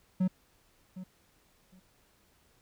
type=tone with echo; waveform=triangle; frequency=185 Hz; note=F#3; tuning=in tune; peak=-22 dBFS; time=0.2-0.28 s; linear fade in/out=10 ms; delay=760 ms; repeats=2; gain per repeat=-15 dB; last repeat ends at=1.8 s; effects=pink hiss -67 dBFS RMS until 2.61 s